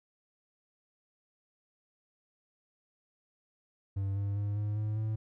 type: tone with pitch steps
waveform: triangle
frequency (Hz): 98 / 100.12 / 102.28 / 104.49 / 106.75 / 109.05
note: G2 / G2 / G#2 / G#2 / G#2 / A2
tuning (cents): 0 / +37 / -26 / +11 / +48 / -15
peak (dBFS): -28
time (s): 3.96-5.16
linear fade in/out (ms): 10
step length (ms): 200
effects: none